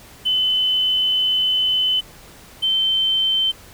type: tone pair in turn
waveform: triangle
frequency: 3029 / 3096 Hz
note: F#7 / G7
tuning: +40 / -22 cents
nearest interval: unison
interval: 38 cents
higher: second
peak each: -12 dBFS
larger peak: neither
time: 0.25-2.01 / 2.62-3.52 s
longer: first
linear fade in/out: 20 ms
effects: tanh soft clip ceiling -14 dBFS + pink hiss -44 dBFS RMS until 3.73 s